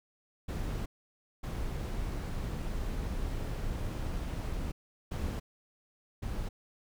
brown noise bursts at uneven times, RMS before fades -35 dBFS, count 4, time 0.48-0.86 / 1.43-4.72 / 5.11-5.4 / 6.22-6.49 s, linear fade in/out 10 ms, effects none

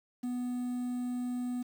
triangle tone with quantisation, 246.9 Hz, B3, in tune, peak -30 dBFS, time 0.23-1.63 s, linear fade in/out 10 ms, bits 9, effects none

